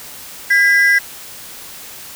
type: ring-modulated tone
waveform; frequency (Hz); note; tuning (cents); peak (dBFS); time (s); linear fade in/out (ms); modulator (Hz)
triangle; 1805; A6; +44; -4; 0.5-0.99; 10; 183
effects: white hiss -34 dBFS RMS until 2.15 s